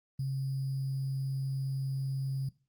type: tone with sample-and-hold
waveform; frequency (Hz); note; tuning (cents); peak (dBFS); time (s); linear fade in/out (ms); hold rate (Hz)
sine; 134.8; C#3; -48; -30; 0.19-2.49; 5; 4900
effects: noise-tail reverb RT60 0.3 s tail -19 dB re dry + Opus 32 kbps